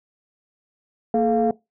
sine tone cluster, 229.5 / 430.4 / 698 Hz, A#3 / A4 / F5, -27 / -38 / -1 cents, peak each -20 dBFS, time 1.14-1.51 s, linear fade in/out 2 ms, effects noise-tail reverb RT60 0.2 s tail -21 dB re dry + tanh soft clip ceiling -10 dBFS

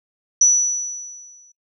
sine tone with exponential decay, 5920 Hz, F#8, in tune, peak -8 dBFS, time 0.41-1.52 s, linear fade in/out 5 ms, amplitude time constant 240 ms, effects noise-tail reverb RT60 0.1 s tail -22 dB re dry

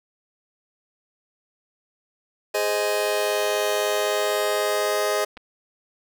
sawtooth chord, Ab major, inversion none, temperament just, 415.3 / 519.1 / 623 Hz, Ab4 / C5 / Eb5, 0 / -14 / +2 cents, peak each -21 / -24 / -20 dBFS, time 2.54-5.25 s, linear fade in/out 10 ms
clicks, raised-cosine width 0.3 ms, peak -26 dBFS, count 2, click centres 5.37 / 5.374 s
effects none

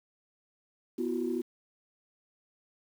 sine chord, B suspended fourth, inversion none, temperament equal with one note detuned, 246.9 / 336.7 / 370 Hz, B3 / E4 / F#4, 0 / +37 / 0 cents, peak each -33 dBFS, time 0.98-1.42 s, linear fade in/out 10 ms, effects tanh soft clip ceiling -20 dBFS + 9-bit

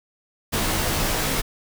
pink noise with comb filter, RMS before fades -23 dBFS, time 0.52-1.42 s, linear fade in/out 20 ms, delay 17 ms, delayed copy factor -1, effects none

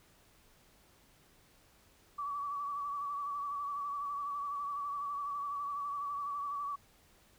sine tone with vibrato, 1144 Hz, D6, 46 cents flat, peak -35 dBFS, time 2.18-6.76 s, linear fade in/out 10 ms, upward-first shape sine, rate 12 Hz, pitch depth 41 cents each way, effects pink hiss -65 dBFS RMS until 7.38 s

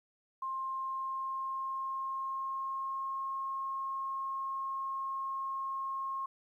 sine tone with pitch glide, 1060 to 1076.7 Hz, C6 to C6, +22 to +49 cents, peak -34 dBFS, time 0.42-6.26 s, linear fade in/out 5 ms, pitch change +27 cents, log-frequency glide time 0.72-3.23 s, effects 12-bit

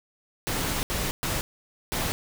pink noise bursts at uneven times, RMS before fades -28 dBFS, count 4, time 0.47-0.83 / 0.9-1.11 / 1.23-1.41 / 1.92-2.12 s, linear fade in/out 0 ms, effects none

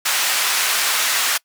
pink band-pass noise, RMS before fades -19 dBFS, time 0.05-1.38 s, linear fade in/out 10 ms, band 1300 to 16000 Hz, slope 12 dB/octave, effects noise-tail reverb RT60 0.1 s tail -24 dB re dry

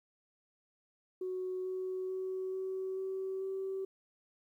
sine tone with pitch steps, 370 / 372.8 / 375.6 / 378.4 / 381.3 / 384.2 Hz, F#4 / F#4 / F#4 / F#4 / G4 / G4, 0 / +13 / +26 / +39 / -48 / -35 cents, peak -34 dBFS, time 1.21-3.85 s, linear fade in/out 5 ms, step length 440 ms, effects tanh soft clip ceiling -30 dBFS + 12-bit

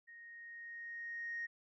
sine tone with level ramp, 1864.7 Hz, A#6, in tune, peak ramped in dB -53 to -37 dBFS, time 0.07-1.47 s, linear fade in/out 20 ms, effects tanh soft clip ceiling -34 dBFS

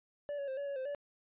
triangle tone with pitch steps, 579 / 561 / 528 / 567 / 561 / 521 / 575 Hz, D5 / C#5 / C5 / C#5 / C#5 / C5 / D5, -25 / +21 / +16 / +39 / +21 / -7 / -37 cents, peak -34 dBFS, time 0.29-0.948 s, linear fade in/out 0 ms, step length 94 ms, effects resampled to 8000 Hz

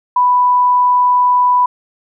sine tone, 990 Hz, B5, 4 cents sharp, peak -8 dBFS, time 0.16-1.66 s, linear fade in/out 5 ms, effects none

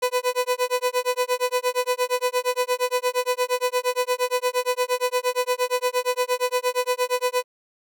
30% pulse tone with tremolo, 498.8 Hz, B4, 17 cents sharp, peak -15 dBFS, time 0.02-7.44 s, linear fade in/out 10 ms, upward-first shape sine, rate 8.6 Hz, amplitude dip 100%, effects none

